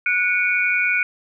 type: tone cluster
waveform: sine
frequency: 1466 / 2237 / 2426 Hz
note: F#6 / C#7 / D#7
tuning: -16 / +15 / -44 cents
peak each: -21 dBFS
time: 0.06-1.03 s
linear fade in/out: 2 ms
effects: none